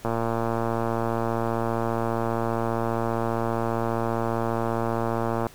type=click train; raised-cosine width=1 ms; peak=-12 dBFS; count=624; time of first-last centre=0.05-5.467 s; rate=115 Hz; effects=pink hiss -49 dBFS RMS until 5.54 s